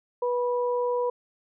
sine tone pair together, 489.2 / 978.4 Hz, B4 / B5, -16 / -16 cents, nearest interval octave, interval 1200 cents, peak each -24 / -30 dBFS, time 0.22-1.1 s, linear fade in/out 5 ms, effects none

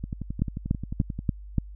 two click trains, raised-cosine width 5 ms, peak -19 / -10 dBFS, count 14 / 5, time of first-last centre 0.04-1.19 / 0.42-1.583 s, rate 11.3 / 3.44 Hz, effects added 50 Hz sine -39 dBFS peak until 1.75 s

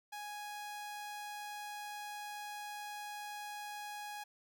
sawtooth tone, 830.6 Hz, G#5, in tune, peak -39 dBFS, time 0.12-4.24 s, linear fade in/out 10 ms, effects none

